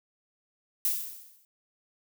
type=noise with exponential decay; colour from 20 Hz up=violet; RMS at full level=-25 dBFS; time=0.85-1.45 s; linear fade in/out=1 ms; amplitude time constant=130 ms; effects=none